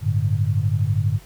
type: chord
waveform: sine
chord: G suspended second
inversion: none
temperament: just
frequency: 98 / 110.25 / 147 Hz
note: G2 / A2 / D3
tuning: 0 / +4 / +2 cents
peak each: -21 / -21 / -24 dBFS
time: 0.01-1.2 s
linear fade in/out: 50 ms
effects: added 50 Hz sine -47 dBFS peak until 1.25 s + pink hiss -49 dBFS RMS until 1.25 s